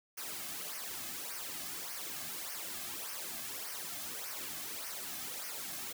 white noise with flanger, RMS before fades -42 dBFS, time 0.17-5.93 s, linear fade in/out 10 ms, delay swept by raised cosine 0.26 to 2.16 ms, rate 1.7 Hz, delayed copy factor -0.7, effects none

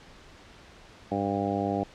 harmonic tone, 100 Hz, G2, 35 cents sharp, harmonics 1 / 2 / 3 / 4 / 5 / 6 / 7 / 8, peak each -36 / -32 / -32 / -35 / -35 / -36 / -33 / -34 dBFS, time 1.11-1.84 s, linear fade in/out 10 ms, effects pink hiss -51 dBFS RMS until 1.94 s + low-pass 5000 Hz 12 dB/octave

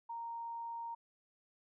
sine tone, 929 Hz, A#5, 6 cents flat, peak -40 dBFS, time 0.09-0.95 s, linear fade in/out 10 ms, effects none

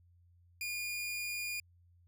sawtooth tone, 2429 Hz, D#7, 42 cents flat, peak -33 dBFS, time 0.61-1.6 s, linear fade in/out 2 ms, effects added 87 Hz sine -62 dBFS peak until 2.07 s

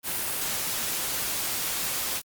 white noise, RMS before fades -29 dBFS, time 0.03-2.22 s, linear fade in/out 50 ms, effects Opus 32 kbps

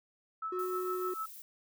sine tone with tremolo, 1307 Hz, E6, 15 cents flat, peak -33 dBFS, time 0.42-1.26 s, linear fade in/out 5 ms, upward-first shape triangle, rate 6.6 Hz, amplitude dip 70%
triangle tone, 365.6 Hz, F#4, 21 cents flat, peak -32 dBFS, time 0.52-1.14 s, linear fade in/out 5 ms
violet noise, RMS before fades -49 dBFS, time 0.59-1.42 s, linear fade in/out 0 ms
effects none

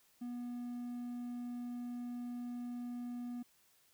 triangle tone, 242.8 Hz, B3, 29 cents flat, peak -38 dBFS, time 0.21-3.43 s, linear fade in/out 10 ms, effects white hiss -70 dBFS RMS until 3.93 s

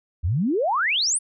sine exponential sweep, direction up, 72.6 to 9956 Hz, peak -19 dBFS, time 0.23-1.19 s, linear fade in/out 20 ms, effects none

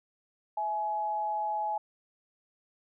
sine tone pair together, 659.3 / 843.7 Hz, E5 / G#5, 0 / +27 cents, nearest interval major third, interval 427 cents, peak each -38 / -29 dBFS, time 0.57-1.78 s, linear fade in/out 5 ms, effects none

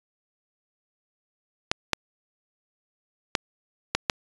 clicks, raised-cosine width 0.2 ms, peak -3 dBFS, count 5, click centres 1.715 / 1.933 / 3.352 / 3.95 / 4.098 s, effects resampled to 22050 Hz

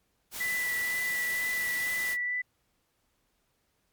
white noise, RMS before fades -38 dBFS, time 0.31-2.17 s, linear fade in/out 50 ms
sine tone with vibrato, 1975.5 Hz, B6, in tune, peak -28 dBFS, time 0.4-2.42 s, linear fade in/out 10 ms, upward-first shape sine, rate 2.1 Hz, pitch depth 14 cents each way
effects pink hiss -74 dBFS RMS until 3.92 s + MP3 96 kbps

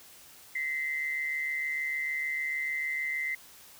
sine tone pair together, 1919.4 / 2066 Hz, B6 / C7, -50 / -22 cents, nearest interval minor second, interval 128 cents, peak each -38 / -30 dBFS, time 0.55-3.35 s, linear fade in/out 5 ms, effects white hiss -53 dBFS RMS until 3.79 s

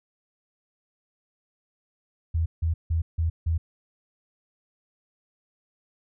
sine tone bursts, 81.9 Hz, E2, 11 cents flat, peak -21 dBFS, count 5, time 2.34-3.58 s, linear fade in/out 10 ms, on 120 ms, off 160 ms, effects none

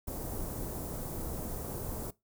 pink band-stop noise, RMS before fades -38 dBFS, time 0.07-2.11 s, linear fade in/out 10 ms, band 710 to 11000 Hz, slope 12 dB/octave, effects noise-tail reverb RT60 0.2 s tail -21 dB re dry

